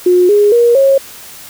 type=tone with pitch steps; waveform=sine; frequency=359.4 / 412.8 / 474.2 / 544.7 Hz; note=F4 / G#4 / A#4 / C#5; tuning=+50 / -10 / +30 / -30 cents; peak=-5 dBFS; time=0.06-0.98 s; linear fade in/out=5 ms; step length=230 ms; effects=white hiss -33 dBFS RMS until 1.49 s